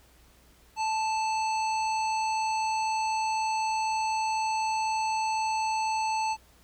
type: harmonic tone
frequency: 878 Hz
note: A5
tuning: 4 cents flat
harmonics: 1 / 3 / 5 / 7 / 9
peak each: -26 / -36 / -40 / -43 / -45 dBFS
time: 0.76-6.37 s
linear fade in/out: 50 ms
effects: added 60 Hz sine -60 dBFS peak until 6.63 s + pink hiss -60 dBFS RMS until 6.63 s